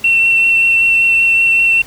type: tone with vibrato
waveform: sine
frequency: 2706 Hz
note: E7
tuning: 45 cents sharp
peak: -7 dBFS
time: 0.04-1.82 s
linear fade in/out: 5 ms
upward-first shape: triangle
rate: 5.2 Hz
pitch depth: 12 cents each way
effects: tanh soft clip ceiling -3 dBFS + pink hiss -37 dBFS RMS until 1.86 s